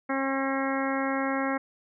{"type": "harmonic tone", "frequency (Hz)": 270, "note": "C#4", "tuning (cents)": -45, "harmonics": [1, 2, 3, 4, 5, 6, 7, 8], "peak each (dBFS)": [-29, -32, -34, -35, -36, -37, -37, -38], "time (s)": [0.09, 1.58], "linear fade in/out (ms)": 10, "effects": []}